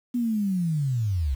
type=linear sweep; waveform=sine; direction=down; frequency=248 to 61.74 Hz; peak=-22 dBFS; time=0.14-1.35 s; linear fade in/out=10 ms; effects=8-bit